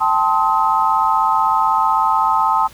sine chord, A half-diminished seventh, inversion third, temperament equal with one note detuned, 784 / 880 / 1046.5 / 1270.7 Hz, G5 / A5 / C6 / Eb6, 0 / 0 / 0 / +36 cents, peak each -22 / -16 / -19 / -18 dBFS, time 0-2.68 s, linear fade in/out 20 ms, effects pink hiss -43 dBFS RMS until 2.73 s

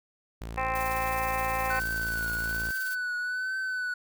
sawtooth tone, 56.4 Hz, A1, 44 cents sharp, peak -32 dBFS, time 0.41-2.71 s, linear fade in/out 5 ms
harmonic tone, 261.6 Hz, C4, in tune, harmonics 2 / 3 / 4 / 5 / 6 / 7 / 8 / 9 / 10, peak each -36 / -31 / -32 / -39 / -46 / -36 / -41 / -41 / -40 dBFS, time 0.57-1.8 s, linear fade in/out 10 ms
blue noise with tremolo, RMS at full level -39 dBFS, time 0.75-2.95 s, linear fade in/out 2 ms, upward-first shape triangle, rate 19 Hz, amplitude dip 55%
triangle tone with vibrato, 1500 Hz, F#6, 23 cents sharp, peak -27 dBFS, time 1.7-3.94 s, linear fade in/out 5 ms, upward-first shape triangle, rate 1.2 Hz, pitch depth 47 cents each way
effects none

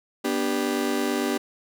35% pulse chord, G major, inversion first, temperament just, 245 / 294 / 392 Hz, B3 / D4 / G4, -14 / +2 / 0 cents, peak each -26 dBFS, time 0.24-1.38 s, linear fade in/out 10 ms, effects none

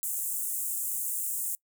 pink high-pass noise, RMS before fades -32 dBFS, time 0.03-1.55 s, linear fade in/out 0 ms, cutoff 7500 Hz, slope 48 dB/octave, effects noise-tail reverb RT60 0.1 s tail -24 dB re dry

